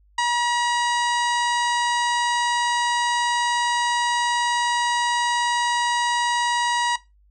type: harmonic tone with a mistuned harmonic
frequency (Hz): 959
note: A#5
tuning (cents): +49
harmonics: 1 / 2 / 3 / 4 / 5 / 6 / 7 / 8 / 9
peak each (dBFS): -20 / -26 / -30 / -32 / -34 / -36 / -37 / -38 / -39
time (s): 0.18-6.96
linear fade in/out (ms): 5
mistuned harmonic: 7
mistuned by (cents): -16
effects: noise-tail reverb RT60 0.2 s tail -17 dB re dry + added 50 Hz sine -54 dBFS peak until 7.3 s